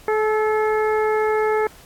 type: harmonic tone with a mistuned harmonic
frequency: 430.7 Hz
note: A4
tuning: 37 cents flat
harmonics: 1 / 2 / 3 / 4 / 5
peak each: -18 / -24 / -28 / -30 / -32 dBFS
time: 0.08-1.67 s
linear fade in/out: 2 ms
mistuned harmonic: 3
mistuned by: +24 cents
effects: pink hiss -47 dBFS RMS until 1.85 s + AAC 64 kbps